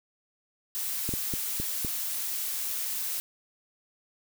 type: noise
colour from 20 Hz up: blue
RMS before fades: -32 dBFS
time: 0.75-3.2 s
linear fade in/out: 0 ms
type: clicks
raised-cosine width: 3 ms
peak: -20 dBFS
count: 5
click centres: 1.091 / 1.138 / 1.338 / 1.6 / 1.848 s
effects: none